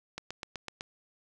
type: click train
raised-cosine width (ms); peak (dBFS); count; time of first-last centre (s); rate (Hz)
0.2; -20; 6; 0.18-0.809; 7.95
effects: none